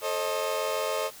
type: chord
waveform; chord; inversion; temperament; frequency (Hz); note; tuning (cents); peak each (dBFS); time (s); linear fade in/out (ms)
30% pulse; A diminished; none; equal with one note detuned; 440 / 535.2 / 622.3; A4 / C5 / Eb5; 0 / +39 / 0; -30 / -29 / -28; 0.01-1.11; 50
effects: white hiss -47 dBFS RMS until 1.2 s